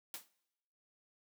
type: noise with exponential decay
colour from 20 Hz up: white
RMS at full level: -40 dBFS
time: 0.14-0.29 s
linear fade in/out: 1 ms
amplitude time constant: 31 ms
effects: noise-tail reverb RT60 0.9 s tail -22 dB re dry + high-pass 200 Hz 12 dB/octave

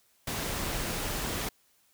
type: noise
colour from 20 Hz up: pink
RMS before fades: -33 dBFS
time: 0.27-1.49 s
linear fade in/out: 5 ms
effects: white hiss -67 dBFS RMS until 1.93 s

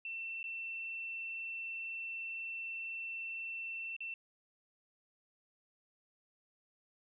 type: tone with dropouts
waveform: sine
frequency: 2689 Hz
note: E7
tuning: 34 cents sharp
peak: -39 dBFS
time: 0.05-4.14 s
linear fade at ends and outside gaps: 2 ms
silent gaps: 0.43-0.44 / 3.965-4.005 s
effects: none

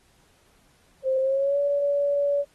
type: tone with pitch glide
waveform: sine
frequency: 526 to 570.3 Hz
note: C5 to C#5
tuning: +9 to +49 cents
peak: -20 dBFS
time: 1.03-2.45 s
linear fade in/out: 50 ms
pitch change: +140 cents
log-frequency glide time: 1.2-1.59 s
effects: pink hiss -62 dBFS RMS until 2.54 s + AAC 32 kbps

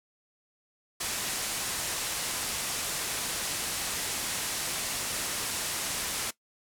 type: low-pass noise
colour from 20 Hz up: white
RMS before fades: -33 dBFS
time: 1-6.31 s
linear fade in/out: 10 ms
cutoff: 11000 Hz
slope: 24 dB/octave
effects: noise-tail reverb RT60 0.1 s tail -18 dB re dry

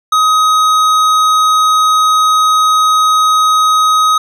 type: tone with tanh clipping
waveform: sine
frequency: 1260 Hz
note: D#6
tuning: 21 cents sharp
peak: -9 dBFS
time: 0.12-4.18 s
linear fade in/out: 5 ms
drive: 14 dB
effects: none

